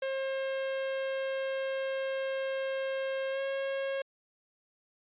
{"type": "tone with pitch glide", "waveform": "45% pulse", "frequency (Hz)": [535, 543.4], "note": ["C5", "C#5"], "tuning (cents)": [38, -35], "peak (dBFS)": -31, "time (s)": [0.02, 4.02], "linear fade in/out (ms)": 5, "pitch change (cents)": 27, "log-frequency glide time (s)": [3.31, 3.4], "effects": ["resampled to 8000 Hz"]}